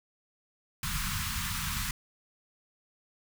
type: band-stop noise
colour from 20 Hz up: pink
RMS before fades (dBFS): -33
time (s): 0.83-1.91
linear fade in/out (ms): 2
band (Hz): 210 to 1000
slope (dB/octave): 48
effects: none